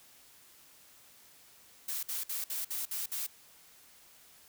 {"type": "noise bursts", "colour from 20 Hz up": "blue", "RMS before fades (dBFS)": -36, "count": 7, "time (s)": [1.88, 3.266], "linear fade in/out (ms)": 5, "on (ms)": 150, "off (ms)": 56, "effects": ["white hiss -59 dBFS RMS until 4.48 s"]}